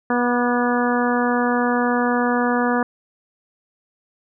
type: harmonic tone with a mistuned harmonic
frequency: 243.6 Hz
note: B3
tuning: 24 cents flat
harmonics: 1 / 2 / 3 / 4 / 5 / 6 / 7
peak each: -20 / -23 / -25 / -26 / -27 / -28 / -28 dBFS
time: 0.1-2.83 s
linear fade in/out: 2 ms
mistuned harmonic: 5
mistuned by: -19 cents
effects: none